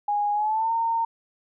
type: tone with pitch glide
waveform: sine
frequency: 825 to 915.4 Hz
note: G#5 to A#5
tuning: -12 to -32 cents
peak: -21 dBFS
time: 0.08-1.05 s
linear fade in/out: 5 ms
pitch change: +180 cents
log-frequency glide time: 0.33-0.72 s
effects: none